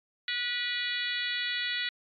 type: harmonic tone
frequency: 487.2 Hz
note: B4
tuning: 24 cents flat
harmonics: 3 / 4 / 5 / 6 / 7 / 8 / 9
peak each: -38 / -33 / -39 / -40 / -36 / -36 / -41 dBFS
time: 0.28-1.89 s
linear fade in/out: 2 ms
effects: MP3 64 kbps